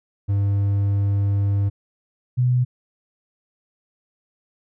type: tone pair in turn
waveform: triangle / sine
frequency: 100 / 124.85 Hz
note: G2 / B2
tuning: +35 / +19 cents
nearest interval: major third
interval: 384 cents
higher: second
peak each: -15 dBFS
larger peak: neither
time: 0.28-1.7 / 2.37-2.65 s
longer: first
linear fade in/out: 20 ms
effects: none